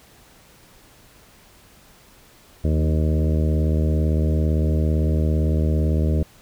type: harmonic tone with a mistuned harmonic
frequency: 77.78 Hz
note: D#2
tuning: in tune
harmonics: 1 / 2 / 3 / 4 / 5 / 6 / 7 / 8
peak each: -18 / -24 / -28 / -30 / -32 / -34 / -35 / -36 dBFS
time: 2.64-6.23 s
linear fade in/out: 5 ms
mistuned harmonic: 3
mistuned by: -20 cents
effects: pink hiss -51 dBFS RMS until 6.41 s